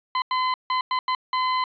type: tone bursts at uneven times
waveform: 40% pulse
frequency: 1021 Hz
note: C6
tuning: 43 cents flat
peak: -20 dBFS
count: 6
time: 0.15-0.22 / 0.31-0.54 / 0.7-0.81 / 0.91-0.99 / 1.08-1.15 / 1.33-1.64 s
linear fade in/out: 2 ms
effects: resampled to 11025 Hz + 9-bit